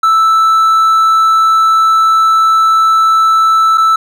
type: tone with dropouts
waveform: triangle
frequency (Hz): 1318.5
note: E6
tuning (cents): 0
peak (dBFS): -4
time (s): 0.03-3.96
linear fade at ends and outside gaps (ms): 5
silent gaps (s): 3.775-3.779
effects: none